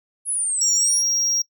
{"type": "exponential two-way sweep", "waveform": "sine", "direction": "down then up", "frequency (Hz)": [10730, 6960, 10730], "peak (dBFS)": -20, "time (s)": [0.25, 1.03], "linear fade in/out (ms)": 50, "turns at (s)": 0.74}
{"type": "tone", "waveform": "triangle", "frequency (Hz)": 5630, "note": "F8", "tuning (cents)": 13, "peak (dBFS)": -17, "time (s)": [0.61, 1.42], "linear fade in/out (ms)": 5}
{"effects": ["noise-tail reverb RT60 0.1 s tail -22 dB re dry"]}